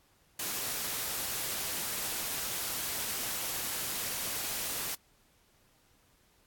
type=noise; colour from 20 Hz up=white; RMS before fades=-35 dBFS; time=0.39-4.95 s; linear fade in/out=5 ms; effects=pink hiss -67 dBFS RMS until 6.46 s + AAC 64 kbps